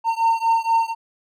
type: beating tone pair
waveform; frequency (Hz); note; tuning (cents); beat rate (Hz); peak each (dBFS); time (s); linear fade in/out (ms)
triangle; 909 / 913.2; A#5 / A#5; -44 / -36; 4.2; -17 / -18; 0.04-0.95; 50
effects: none